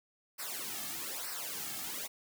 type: noise with flanger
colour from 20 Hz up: white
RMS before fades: -40 dBFS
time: 0.38-2.08 s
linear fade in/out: 20 ms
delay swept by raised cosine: 0.29 to 2.09 ms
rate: 1.1 Hz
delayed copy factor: -0.85
effects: none